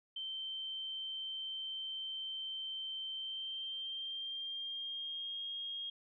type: tone with pitch glide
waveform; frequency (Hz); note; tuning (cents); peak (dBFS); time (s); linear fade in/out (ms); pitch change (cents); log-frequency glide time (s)
sine; 3112 to 3252; G7 to G#7; -13 to -37; -39; 0.16-5.9; 5; +76; 3.13-5.44
effects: none